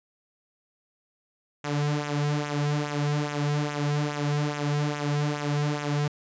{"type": "tone with flanger", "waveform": "sawtooth", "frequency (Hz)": 146.83, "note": "D3", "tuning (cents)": 0, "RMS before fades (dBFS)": -27, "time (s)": [1.64, 6.08], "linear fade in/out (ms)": 5, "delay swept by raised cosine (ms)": [0.21, 3.41], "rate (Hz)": 2.4, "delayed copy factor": -0.65, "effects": ["resampled to 16000 Hz"]}